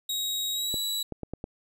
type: tone with pitch glide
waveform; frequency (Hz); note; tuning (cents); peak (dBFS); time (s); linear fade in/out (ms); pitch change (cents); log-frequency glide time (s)
sawtooth; 3800 to 3918; A#7 to B7; +33 to -15; -25; 0.09-1.03; 5; +52; 0.53-0.74
type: clicks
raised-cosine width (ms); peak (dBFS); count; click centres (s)
2; -21; 5; 0.742 / 1.123 / 1.233 / 1.336 / 1.441
effects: none